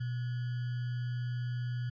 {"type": "tone with sample-and-hold", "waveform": "sine", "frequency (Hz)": 122.5, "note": "B2", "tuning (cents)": -14, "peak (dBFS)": -32, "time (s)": [0, 1.9], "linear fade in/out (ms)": 10, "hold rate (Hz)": 1575, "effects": ["resampled to 11025 Hz"]}